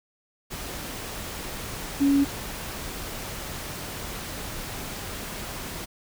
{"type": "tone in noise", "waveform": "sine", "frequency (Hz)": 279.7, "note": "C#4", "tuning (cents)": 16, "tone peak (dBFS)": -17, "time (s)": [2, 2.25], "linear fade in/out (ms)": 20, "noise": "pink", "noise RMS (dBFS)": -35, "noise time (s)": [0.5, 5.86], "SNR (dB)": 15, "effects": []}